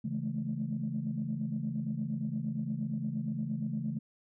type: chord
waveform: sine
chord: A major seventh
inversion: first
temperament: equal with one note detuned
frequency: 138.59 / 164.81 / 211.4 / 220 Hz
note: C#3 / E3 / G#3 / A3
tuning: 0 / 0 / +31 / 0 cents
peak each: -37 / -38 / -38 / -35 dBFS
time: 0.04-3.99 s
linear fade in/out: 10 ms
effects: tanh soft clip ceiling -23 dBFS